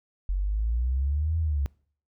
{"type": "exponential two-way sweep", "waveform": "sine", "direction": "up then down", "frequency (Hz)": [45.2, 82.8, 67.8], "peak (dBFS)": -23, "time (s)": [0.29, 1.66], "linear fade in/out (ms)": 0, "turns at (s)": 1.38, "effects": ["noise-tail reverb RT60 0.5 s tail -24 dB re dry"]}